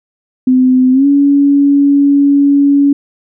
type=tone with pitch glide; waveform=sine; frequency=256 to 282.4 Hz; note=C4 to C#4; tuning=-38 to +32 cents; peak=-5 dBFS; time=0.47-2.93 s; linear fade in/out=5 ms; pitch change=+170 cents; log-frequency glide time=0.92-1.06 s; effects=none